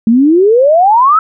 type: exponential sweep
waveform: sine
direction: up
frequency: 216.5 to 1335 Hz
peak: -4 dBFS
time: 0.07-1.19 s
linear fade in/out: 2 ms
effects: none